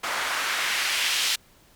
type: noise with band-pass filter sweep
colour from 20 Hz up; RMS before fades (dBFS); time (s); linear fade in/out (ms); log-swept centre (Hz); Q
white; -26; 0.03-1.36; 10; 1100 to 3400; 1.2
effects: pink hiss -57 dBFS RMS until 1.75 s